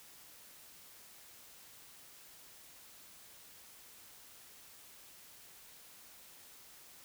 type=silence; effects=white hiss -57 dBFS RMS until 7.04 s